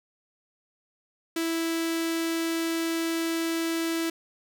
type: tone with notch filter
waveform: sawtooth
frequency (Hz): 329.6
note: E4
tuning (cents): 0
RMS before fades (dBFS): -28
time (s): 1.36-4.1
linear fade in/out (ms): 5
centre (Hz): 810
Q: 0.97
effects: none